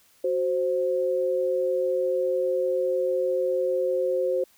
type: tone pair together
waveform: sine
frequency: 370.8 / 524.4 Hz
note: F#4 / C5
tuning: +4 / +4 cents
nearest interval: tritone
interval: 600 cents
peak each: -27 / -23 dBFS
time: 0.24-4.44 s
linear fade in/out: 5 ms
effects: white hiss -60 dBFS RMS until 4.57 s